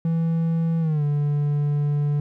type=tone with pitch glide; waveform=triangle; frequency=164.9 to 146.06 Hz; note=E3 to D3; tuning=+1 to -9 cents; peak=-17 dBFS; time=0.05-2.2 s; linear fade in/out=2 ms; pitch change=-210 cents; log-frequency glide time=0.8-1.03 s; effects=none